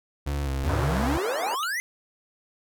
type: tone with vibrato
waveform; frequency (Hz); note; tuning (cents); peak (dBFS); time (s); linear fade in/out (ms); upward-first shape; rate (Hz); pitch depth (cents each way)
35% pulse; 69.3; C#2; 0; -24; 0.26-1.18; 10; square; 2.4; 46
type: exponential sweep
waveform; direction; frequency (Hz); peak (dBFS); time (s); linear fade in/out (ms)
square; up; 74 to 2093; -27; 0.64-1.8; 0
type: band-pass noise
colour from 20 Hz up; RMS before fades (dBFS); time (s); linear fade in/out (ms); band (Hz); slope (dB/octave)
pink; -32; 0.68-1.56; 20; 410 to 1600; 24
type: tone with exponential decay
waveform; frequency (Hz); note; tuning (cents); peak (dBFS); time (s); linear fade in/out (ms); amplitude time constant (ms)
sine; 2931; F#7; -17; -25; 1.63-1.7; 1; 15
effects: none